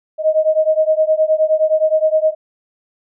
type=beating tone pair; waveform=sine; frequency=622.3 / 631.9 Hz; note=D#5 / D#5; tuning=0 / +27 cents; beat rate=9.6 Hz; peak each=-14 / -15 dBFS; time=0.18-2.35 s; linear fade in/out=50 ms; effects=none